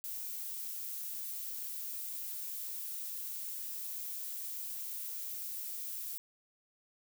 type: noise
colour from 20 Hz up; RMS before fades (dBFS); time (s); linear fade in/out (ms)
violet; -41; 0.04-6.18; 0
effects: none